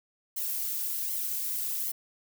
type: noise with flanger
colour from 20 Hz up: violet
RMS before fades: -32 dBFS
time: 0.36-1.92 s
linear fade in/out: 10 ms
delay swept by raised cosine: 0.95 to 3.45 ms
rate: 1.3 Hz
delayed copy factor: +0.9
effects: none